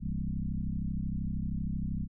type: tone with frequency modulation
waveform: sine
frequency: 110 Hz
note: A2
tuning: in tune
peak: -30 dBFS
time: 0-2.08 s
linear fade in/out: 50 ms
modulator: 32.9 Hz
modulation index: 3.4
effects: none